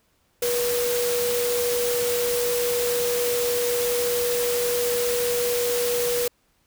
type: tone in noise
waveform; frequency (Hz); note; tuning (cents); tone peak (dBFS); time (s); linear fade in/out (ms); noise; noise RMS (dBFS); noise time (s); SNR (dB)
sine; 483.6; B4; -36; -22; 0.42-6.28; 5; white; -28; 0.42-6.28; +3
effects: pink hiss -66 dBFS RMS until 6.66 s